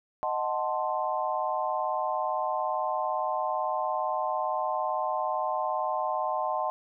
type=chord; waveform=sine; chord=D# diminished seventh; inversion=none; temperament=equal; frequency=622.3 / 740 / 880 / 1046.5 Hz; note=D#5 / F#5 / A5 / C6; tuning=0 / 0 / 0 / 0 cents; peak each=-32 dBFS; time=0.23-6.7 s; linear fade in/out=0 ms; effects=none